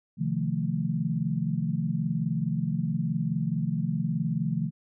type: chord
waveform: sine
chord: F dominant seventh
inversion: second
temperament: equal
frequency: 130.81 / 155.56 / 174.61 / 220 Hz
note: C3 / Eb3 / F3 / A3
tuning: 0 / 0 / 0 / 0 cents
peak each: -33 / -29 / -30 / -32 dBFS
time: 0.17-4.71 s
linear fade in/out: 50 ms
effects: none